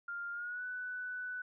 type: tone with pitch glide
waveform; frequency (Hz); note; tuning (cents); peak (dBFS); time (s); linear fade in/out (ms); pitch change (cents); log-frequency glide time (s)
sine; 1400 to 1491.8; F6 to F#6; +4 to +14; -38; 0.08-1.42; 5; +110; 0.32-0.64
effects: none